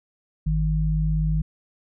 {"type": "tone pair together", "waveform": "sine", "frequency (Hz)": [52.13, 156.2], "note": ["G#1", "D#3"], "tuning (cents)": [7, 7], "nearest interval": "octave + perfect fifth", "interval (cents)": 1900, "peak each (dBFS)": -22, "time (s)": [0.46, 1.42], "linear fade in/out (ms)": 10, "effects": []}